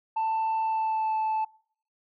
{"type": "tone with pitch glide", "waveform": "sine", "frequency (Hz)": [887, 874.3], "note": ["A5", "A5"], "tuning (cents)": [14, -11], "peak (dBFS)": -22, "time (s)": [0.16, 1.45], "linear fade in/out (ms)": 10, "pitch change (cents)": -25, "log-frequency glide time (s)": [0.61, 1.15], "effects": ["noise-tail reverb RT60 0.6 s tail -26 dB re dry", "tanh soft clip ceiling -23 dBFS"]}